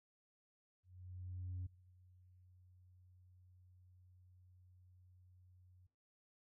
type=tone with ADSR envelope; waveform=sine; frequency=91 Hz; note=F#2; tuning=28 cents flat; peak=-39 dBFS; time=0.83-5.87 s; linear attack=830 ms; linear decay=10 ms; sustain=-24 dB; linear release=8 ms; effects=noise-tail reverb RT60 0.8 s tail -22 dB re dry + tanh soft clip ceiling -39 dBFS